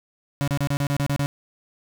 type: tone bursts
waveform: 35% pulse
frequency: 142.1 Hz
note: C#3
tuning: 43 cents sharp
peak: -19 dBFS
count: 9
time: 0.41-1.26 s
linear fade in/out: 0 ms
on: 66 ms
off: 32 ms
effects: none